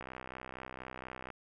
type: click train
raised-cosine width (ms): 0.5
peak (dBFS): -28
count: 84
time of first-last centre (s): 0.01-1.303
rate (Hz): 64.2
effects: none